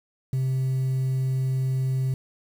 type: tone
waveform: sine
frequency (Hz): 131.3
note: C3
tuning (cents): +6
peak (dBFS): -19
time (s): 0.33-2.14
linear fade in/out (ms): 2
effects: tanh soft clip ceiling -21 dBFS + 8-bit